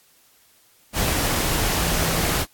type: tone in noise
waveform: sine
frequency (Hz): 164.81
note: E3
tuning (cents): 0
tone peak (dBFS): -29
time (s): 1.77-2.32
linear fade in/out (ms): 50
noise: pink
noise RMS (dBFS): -22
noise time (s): 0.93-2.46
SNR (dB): -10
effects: white hiss -57 dBFS RMS until 2.53 s + AAC 64 kbps